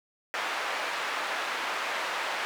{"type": "band-pass noise", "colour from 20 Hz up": "white", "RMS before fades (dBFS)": -32, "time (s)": [0.34, 2.45], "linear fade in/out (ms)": 0, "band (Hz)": [630, 1900], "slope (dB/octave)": 12, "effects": []}